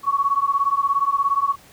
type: beating tone pair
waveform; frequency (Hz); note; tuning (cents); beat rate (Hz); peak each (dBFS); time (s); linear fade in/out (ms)
sine; 1108.7 / 1125.7; C#6 / C#6; 0 / +26; 17; -20; 0.03-1.56; 50
effects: pink hiss -49 dBFS RMS until 1.72 s + high-pass 60 Hz 12 dB/octave